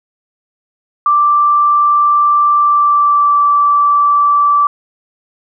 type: tone with pitch glide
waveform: sine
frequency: 1174.7 to 1161.9 Hz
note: D6 to D6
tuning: 0 to -19 cents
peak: -7 dBFS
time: 1.06-4.67 s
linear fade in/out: 2 ms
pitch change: -19 cents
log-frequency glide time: 2.57-3.41 s
effects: none